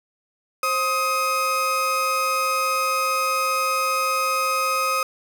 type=tone pair together; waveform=35% pulse; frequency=528.5 / 1259 Hz; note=C5 / D#6; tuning=+17 / +20 cents; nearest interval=octave + minor third; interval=1503 cents; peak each=-26 / -19 dBFS; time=0.63-5.03 s; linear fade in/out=2 ms; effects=none